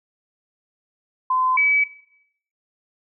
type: tone pair in turn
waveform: sine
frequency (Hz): 1026 / 2287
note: C6 / D7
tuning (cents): -34 / -47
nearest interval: octave + major second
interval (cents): 1387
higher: second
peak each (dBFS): -17 / -14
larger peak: second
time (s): 1.3-1.57 / 1.57-1.84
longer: neither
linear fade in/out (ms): 5
effects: noise-tail reverb RT60 0.7 s tail -18 dB re dry